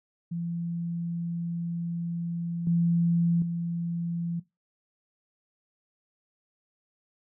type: tone with level steps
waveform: sine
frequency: 170 Hz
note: F3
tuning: 46 cents flat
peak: -29 / -21 / -28 dBFS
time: 0.31-4.4 s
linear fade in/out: 10 ms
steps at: 2.67 / 3.42 s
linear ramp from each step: 2 ms
effects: noise-tail reverb RT60 0.2 s tail -18 dB re dry